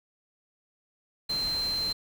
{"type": "tone in noise", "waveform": "sine", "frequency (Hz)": 4122, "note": "C8", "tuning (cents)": -27, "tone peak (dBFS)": -27, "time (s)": [1.29, 1.93], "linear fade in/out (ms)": 10, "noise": "pink", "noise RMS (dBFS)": -40, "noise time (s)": [1.29, 1.93], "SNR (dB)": 10, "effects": []}